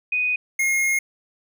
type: tone pair in turn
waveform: sine / square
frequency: 2489 / 2147 Hz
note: D#7 / C7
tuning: 0 / +44 cents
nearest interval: minor third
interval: 256 cents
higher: first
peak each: -19 dBFS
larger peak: neither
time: 0.12-0.36 / 0.59-0.99 s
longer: second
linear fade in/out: 5 ms
effects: none